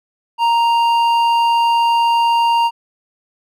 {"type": "tone with hard clipping", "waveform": "sine", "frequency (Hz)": 932, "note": "A#5", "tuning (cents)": -1, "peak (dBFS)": -13, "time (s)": [0.38, 2.71], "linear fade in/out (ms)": 50, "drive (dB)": 8, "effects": []}